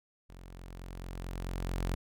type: tone with level ramp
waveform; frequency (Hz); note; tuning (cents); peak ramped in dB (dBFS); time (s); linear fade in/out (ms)
sawtooth; 44.56; F1; +36; -45 to -26; 0.29-1.95; 10
effects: none